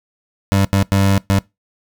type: tone bursts at uneven times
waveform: 25% pulse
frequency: 98 Hz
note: G2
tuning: in tune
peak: -8 dBFS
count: 4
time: 0.52-0.65 / 0.73-0.83 / 0.92-1.18 / 1.3-1.39 s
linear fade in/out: 0 ms
effects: noise-tail reverb RT60 0.2 s tail -22 dB re dry